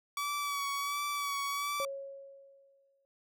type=tone with vibrato; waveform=sawtooth; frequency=1141 Hz; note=C#6; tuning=50 cents sharp; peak=-29 dBFS; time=0.17-1.85 s; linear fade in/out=2 ms; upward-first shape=sine; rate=1.4 Hz; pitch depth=31 cents each way
type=tone with exponential decay; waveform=sine; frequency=550 Hz; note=C#5; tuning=14 cents flat; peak=-33 dBFS; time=1.8-3.05 s; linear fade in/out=0 ms; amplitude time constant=270 ms
effects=none